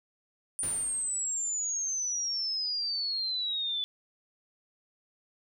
sine exponential sweep, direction down, 9397 to 3462 Hz, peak -29 dBFS, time 0.59-3.84 s, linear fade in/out 0 ms
pink noise with exponential decay, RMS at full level -41 dBFS, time 0.63-1.51 s, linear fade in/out 1 ms, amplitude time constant 190 ms
effects none

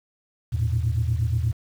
sine tone cluster, 81.5 / 109.8 / 118.2 Hz, E2 / A2 / A#2, -19 / -3 / +24 cents, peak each -24 dBFS, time 0.52-1.53 s, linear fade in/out 20 ms, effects tanh soft clip ceiling -14 dBFS + 8-bit

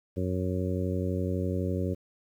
harmonic tone, 91.9 Hz, F#2, 11 cents flat, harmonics 1 / 2 / 3 / 4 / 5 / 6, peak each -30 / -33 / -35 / -36 / -37 / -38 dBFS, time 0.16-1.95 s, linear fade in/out 20 ms, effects 10-bit

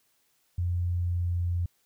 sine tone with pitch glide, 88 to 87.39 Hz, F2 to F2, +14 to +2 cents, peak -25 dBFS, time 0.58-1.66 s, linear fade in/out 5 ms, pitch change -12 cents, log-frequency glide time 0.89-1.38 s, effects white hiss -70 dBFS RMS until 1.85 s

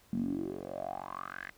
10% pulse tone with band-pass filter sweep, 46.25 Hz, F#1, in tune, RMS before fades -38 dBFS, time 0.13-1.5 s, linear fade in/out 0 ms, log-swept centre 210 to 1900 Hz, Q 7.7, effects pink hiss -63 dBFS RMS until 1.57 s

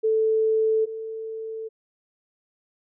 sine tone pair in turn, 440 / 443.8 Hz, A4 / A4, 0 / +15 cents, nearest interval unison, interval 15 cents, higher second, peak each -18 / -30 dBFS, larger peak first, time 0.03-0.86 / 0.86-1.69 s, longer neither, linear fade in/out 20 ms, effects none

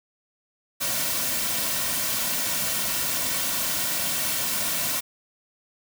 white noise with comb filter, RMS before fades -26 dBFS, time 0.8-5.01 s, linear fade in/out 20 ms, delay 2.4 ms, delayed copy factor -0.55, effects none

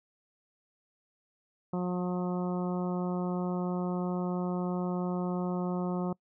harmonic tone, 179.7 Hz, F3, 50 cents sharp, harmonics 1 / 2 / 3 / 4 / 5 / 6 / 7, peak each -30 / -36 / -40 / -42 / -44 / -46 / -47 dBFS, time 1.73-6.13 s, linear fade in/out 5 ms, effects noise-tail reverb RT60 0.1 s tail -25 dB re dry

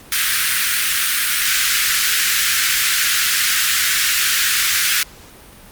pink high-pass noise, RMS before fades -17 dBFS, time 0.12-5.03 s, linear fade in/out 2 ms, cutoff 1400 Hz, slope 48 dB/octave, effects pink hiss -42 dBFS RMS until 5.71 s + Opus 48 kbps

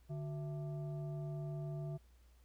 sine tone with frequency modulation, 147.7 Hz, D3, 10 cents sharp, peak -39 dBFS, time 0.09-1.98 s, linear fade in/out 20 ms, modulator 516 Hz, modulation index 0.52, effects added 60 Hz sine -62 dBFS peak until 2.44 s + pink hiss -74 dBFS RMS until 2.44 s

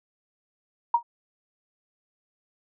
sine tone with exponential decay, 943 Hz, A#5, 20 cents sharp, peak -13 dBFS, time 0.94-1.03 s, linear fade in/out 5 ms, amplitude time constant 19 ms, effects none

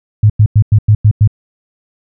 sine tone bursts, 106 Hz, G#2, 36 cents sharp, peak -3 dBFS, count 7, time 0.23-1.276 s, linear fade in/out 5 ms, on 68 ms, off 95 ms, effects none

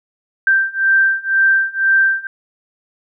sine beating tone pair, 1568 / 1570 Hz, G6 / G6, 0 / +2 cents, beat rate 2 Hz, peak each -15 / -14 dBFS, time 0.47-2.27 s, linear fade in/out 2 ms, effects none

